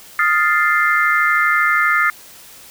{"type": "chord", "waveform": "sine", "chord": "F dominant seventh", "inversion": "third", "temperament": "equal", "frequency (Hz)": [1244.5, 1396.9, 1760, 2093], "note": ["Eb6", "F6", "A6", "C7"], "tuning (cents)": [0, 0, 0, 0], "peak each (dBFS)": -18, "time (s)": [0.19, 2.1], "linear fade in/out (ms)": 2, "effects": ["white hiss -41 dBFS RMS until 2.7 s"]}